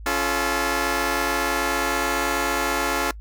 10% pulse chord, Db augmented, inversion none, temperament just, 277.2 / 346.5 / 433.1 Hz, Db4 / F4 / A4, 0 / -14 / -27 cents, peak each -18 dBFS, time 0.06-3.11 s, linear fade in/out 2 ms, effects noise-tail reverb RT60 0.1 s tail -23 dB re dry + added 53 Hz sine -35 dBFS peak until 3.2 s

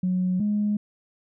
sine tone pair in turn, 183.1 / 208.3 Hz, F#3 / G#3, -18 / +5 cents, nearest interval major second, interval 223 cents, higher second, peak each -20 dBFS, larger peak neither, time 0.03-0.4 / 0.4-0.77 s, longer neither, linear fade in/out 5 ms, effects tanh soft clip ceiling -16 dBFS

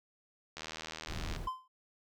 click train, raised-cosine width 0.2 ms, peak -24 dBFS, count 64, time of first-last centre 0.57-1.362 s, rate 79.5 Hz
brown noise, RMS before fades -39 dBFS, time 1.07-1.49 s, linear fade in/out 50 ms
triangle tone with exponential decay, 1031 Hz, C6, 26 cents flat, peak -28 dBFS, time 1.47-1.68 s, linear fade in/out 5 ms, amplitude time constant 45 ms
effects none

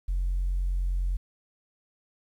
sine tone, 44.95 Hz, F#1, 49 cents flat, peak -23 dBFS, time 0.08-1.17 s, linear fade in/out 10 ms, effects tanh soft clip ceiling -21 dBFS + 10-bit

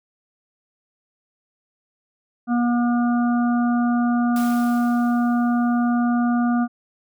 harmonic tone, 240 Hz, B3, 49 cents flat, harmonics 1 / 3 / 5 / 6, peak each -17 / -27 / -31 / -33 dBFS, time 2.47-6.68 s, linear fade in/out 50 ms
white noise with exponential decay, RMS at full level -35 dBFS, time 4.36-6.07 s, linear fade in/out 1 ms, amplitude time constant 370 ms
effects none

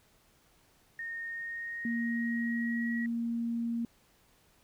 sine tone with pitch glide, 1842 to 1913.6 Hz, A#6 to A#6, -21 to +45 cents, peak -36 dBFS, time 0.99-3.06 s, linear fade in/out 2 ms, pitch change +66 cents, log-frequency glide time 1.25-2.94 s
sine tone, 233.1 Hz, A#3, in tune, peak -30 dBFS, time 1.85-3.85 s, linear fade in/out 2 ms
effects pink hiss -66 dBFS RMS until 4.63 s

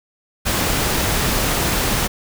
pink noise, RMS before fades -19 dBFS, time 0.45-2.08 s, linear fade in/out 20 ms, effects none

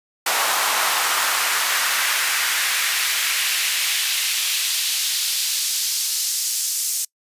pink noise with high-pass filter sweep, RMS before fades -21 dBFS, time 0.26-7.05 s, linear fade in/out 5 ms, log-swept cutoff 860 to 6500 Hz, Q 1.3, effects noise-tail reverb RT60 0.1 s tail -25 dB re dry + resampled to 32000 Hz

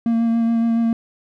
triangle tone with vibrato, 230.1 Hz, A#3, 22 cents flat, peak -13 dBFS, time 0.06-0.93 s, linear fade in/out 2 ms, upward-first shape sine, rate 7.1 Hz, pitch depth 15 cents each way, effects none

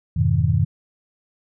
sine chord, F half-diminished seventh, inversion none, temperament just, 87.31 / 104.77 / 125.72 / 157.15 Hz, F2 / Ab2 / Cb3 / Eb3, 0 / +16 / +31 / +18 cents, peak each -21 dBFS, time 0.16-0.65 s, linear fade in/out 10 ms, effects none

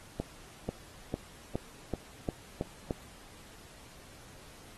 accelerating click train, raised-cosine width 2 ms, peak -18 dBFS, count 8, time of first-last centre 0.2-2.908 s, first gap 490 ms, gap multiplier 0.92, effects pink hiss -54 dBFS RMS until 4.77 s + AAC 32 kbps

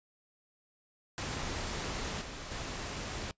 pink noise with level steps, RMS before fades -37 / -43 / -39 dBFS, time 1.18-3.31 s, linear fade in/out 0 ms, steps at 2.21 / 2.51 s, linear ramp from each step 5 ms, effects noise-tail reverb RT60 0.1 s tail -21 dB re dry + resampled to 16000 Hz

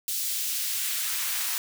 white noise with high-pass filter sweep, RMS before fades -29 dBFS, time 0.08-1.58 s, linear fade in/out 0 ms, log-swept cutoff 4200 to 1000 Hz, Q 0.8, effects none

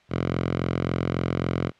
5% pulse tone with high-pass filter, 43.65 Hz, F1, in tune, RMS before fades -26 dBFS, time 0.09-1.72 s, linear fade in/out 50 ms, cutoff 110 Hz, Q 1.9, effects white hiss -59 dBFS RMS until 1.79 s + low-pass 3000 Hz 12 dB/octave

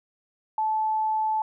sine tone, 870 Hz, A5, 20 cents flat, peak -22 dBFS, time 0.58-1.42 s, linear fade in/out 2 ms, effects none

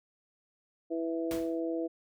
harmonic tone, 164.81 Hz, E3, in tune, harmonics 2 / 3 / 4, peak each -32 / -36 / -39 dBFS, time 0.9-1.88 s, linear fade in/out 20 ms
pink noise with exponential decay, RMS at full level -37 dBFS, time 1.31-1.6 s, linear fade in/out 1 ms, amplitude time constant 61 ms
effects none

